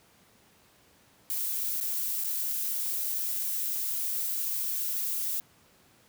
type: noise with dropouts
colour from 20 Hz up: violet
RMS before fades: -31 dBFS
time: 1.3-5.4 s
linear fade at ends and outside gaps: 0 ms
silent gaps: 1.802-1.81 / 2.238-2.245 s
effects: pink hiss -61 dBFS RMS until 6.08 s + high-pass 80 Hz 12 dB/octave